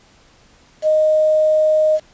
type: tone with quantisation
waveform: sine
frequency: 620 Hz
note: D#5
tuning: 6 cents flat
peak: -11 dBFS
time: 0.82-2 s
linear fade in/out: 50 ms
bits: 6
effects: pink hiss -51 dBFS RMS until 2.13 s + resampled to 16000 Hz